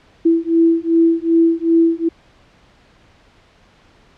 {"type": "beating tone pair", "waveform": "sine", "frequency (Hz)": [330, 332.6], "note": ["E4", "E4"], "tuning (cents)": [2, 16], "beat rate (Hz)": 2.6, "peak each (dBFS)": -14, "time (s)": [0.25, 2.09], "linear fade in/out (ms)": 10, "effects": ["pink hiss -51 dBFS RMS until 4.17 s", "low-pass 4000 Hz 12 dB/octave"]}